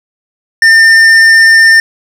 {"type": "tone with hard clipping", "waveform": "sine", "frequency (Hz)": 1804, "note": "A6", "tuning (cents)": 43, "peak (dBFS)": -3, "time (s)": [0.62, 1.8], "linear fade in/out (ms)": 2, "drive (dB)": 8, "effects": []}